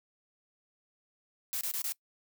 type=noise bursts; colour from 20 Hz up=blue; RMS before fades=-34 dBFS; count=4; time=1.53-1.922 s; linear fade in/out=0 ms; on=80 ms; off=24 ms; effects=noise-tail reverb RT60 0.1 s tail -22 dB re dry